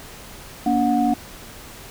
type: tone cluster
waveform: sine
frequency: 235.9 / 287 / 728 Hz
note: A#3 / D4 / F#5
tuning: +21 / -40 / -28 cents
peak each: -20 dBFS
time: 0.66-1.14 s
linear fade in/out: 5 ms
effects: tanh soft clip ceiling -6 dBFS + pink hiss -40 dBFS RMS until 1.9 s